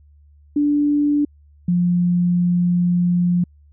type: tone pair in turn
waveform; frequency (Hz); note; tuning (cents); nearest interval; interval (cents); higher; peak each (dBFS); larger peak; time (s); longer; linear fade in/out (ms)
sine; 292 / 176.25; D4 / F3; -10 / +16; major sixth; 874; first; -14; neither; 0.56-1.25 / 1.68-3.44; second; 5
effects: added 73 Hz sine -47 dBFS peak until 3.72 s